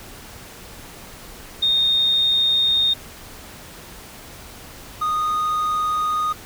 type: tone pair in turn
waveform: sine / triangle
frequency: 3684 / 1237.6 Hz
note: A#7 / D#6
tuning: -21 / -10 cents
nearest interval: octave + perfect fifth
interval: 1889 cents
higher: first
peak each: -15 / -17 dBFS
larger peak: first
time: 1.62-2.94 / 5.01-6.33 s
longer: neither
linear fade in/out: 10 ms
effects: pink hiss -40 dBFS RMS until 6.45 s